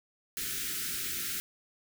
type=band-stop noise; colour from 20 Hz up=white; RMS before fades=-35 dBFS; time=0.37-1.4 s; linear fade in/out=0 ms; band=420 to 1300 Hz; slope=96 dB/octave; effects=none